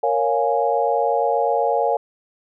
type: chord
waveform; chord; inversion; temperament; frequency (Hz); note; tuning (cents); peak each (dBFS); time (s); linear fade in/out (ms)
sine; Bb minor seventh; none; equal with one note detuned; 466.2 / 554.4 / 703.7 / 830.6; Bb4 / Db5 / F5 / Ab5; 0 / 0 / +13 / 0; -22; 0.03-1.97; 5
effects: none